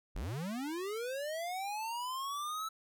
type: linear sweep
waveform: square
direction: up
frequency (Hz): 31.92 to 1318.5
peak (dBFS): -37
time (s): 0.15-2.69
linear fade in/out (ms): 10
effects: none